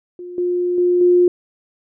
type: tone with level steps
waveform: sine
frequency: 355.5 Hz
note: F4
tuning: 31 cents sharp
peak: -29 / -16 / -12 / -9 dBFS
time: 0.19-1.28 s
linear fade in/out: 2 ms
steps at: 0.38 / 0.78 / 1.01 s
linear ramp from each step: 2 ms
effects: none